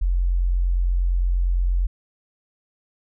sine tone, 44.33 Hz, F1, 27 cents sharp, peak -17 dBFS, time 0.01-1.87 s, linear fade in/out 10 ms, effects none

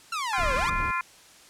sawtooth exponential two-way sweep, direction down then up, 1396.9 to 493.9 to 1265 Hz, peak -24 dBFS, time 0.12-0.7 s, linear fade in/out 5 ms, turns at 0.55 s
harmonic tone, 346.3 Hz, F4, 15 cents flat, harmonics 3 / 4 / 5 / 6 / 7, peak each -28 / -31 / -35 / -37 / -33 dBFS, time 0.33-1.01 s, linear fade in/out 2 ms
brown noise, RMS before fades -32 dBFS, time 0.38-0.91 s, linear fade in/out 2 ms
effects white hiss -52 dBFS RMS until 1.49 s + low-pass 9000 Hz 12 dB/octave

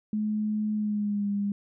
sine tone with pitch glide, 212.9 to 202.2 Hz, G#3 to G#3, +43 to -46 cents, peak -25 dBFS, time 0.13-1.52 s, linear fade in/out 2 ms, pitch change -89 cents, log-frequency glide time 0.74-1.29 s, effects none

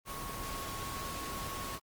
sine tone in noise, 1100 Hz, C#6, 14 cents flat, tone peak -42 dBFS, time 0.05-1.8 s, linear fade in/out 50 ms, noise pink, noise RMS -41 dBFS, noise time 0.05-1.8 s, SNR -4 dB, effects Opus 24 kbps

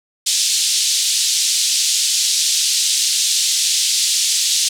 pink band-pass noise, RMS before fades -17 dBFS, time 0.26-4.69 s, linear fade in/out 10 ms, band 3600 to 8900 Hz, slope 24 dB/octave, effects none

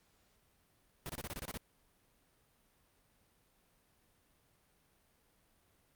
pink noise bursts, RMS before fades -42 dBFS, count 9, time 1.06-1.573 s, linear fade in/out 0 ms, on 33 ms, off 27 ms, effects pink hiss -72 dBFS RMS until 5.95 s + Opus 48 kbps

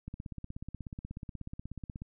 click train, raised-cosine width 5 ms, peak -28 dBFS, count 33, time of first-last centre 0.08-2.019 s, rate 16.5 Hz, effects none

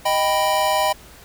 square chord, Eb augmented, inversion none, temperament equal, 622.3 / 784 / 987.8 Hz, Eb5 / G5 / B5, 0 / 0 / 0 cents, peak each -22 dBFS, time 0.05-0.93 s, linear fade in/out 10 ms, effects added 60 Hz sine -48 dBFS peak until 1.24 s + pink hiss -45 dBFS RMS until 1.24 s

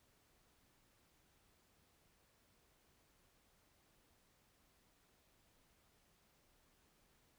silence, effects pink hiss -74 dBFS RMS until 7.38 s

